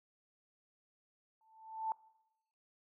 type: tone with exponential growth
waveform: sine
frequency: 884 Hz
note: A5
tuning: 8 cents sharp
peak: -31 dBFS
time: 1.41-1.92 s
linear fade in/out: 1 ms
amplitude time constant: 110 ms
effects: noise-tail reverb RT60 0.9 s tail -22 dB re dry